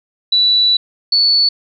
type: tone pair in turn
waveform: sine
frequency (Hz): 3951 / 4449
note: B7 / C#8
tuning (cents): 0 / +5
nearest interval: major second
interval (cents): 205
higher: second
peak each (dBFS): -9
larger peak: neither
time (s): 0.32-0.77 / 1.12-1.49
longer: first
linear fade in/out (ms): 5
effects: none